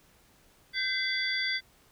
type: tone cluster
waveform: sine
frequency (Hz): 1556 / 2042 / 3436 / 4658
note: G6 / C7 / A7 / D8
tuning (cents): -13 / -43 / -42 / -15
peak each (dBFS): -35 / -31 / -35 / -33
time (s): 0.73-1.61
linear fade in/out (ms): 50
effects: pink hiss -62 dBFS RMS until 1.91 s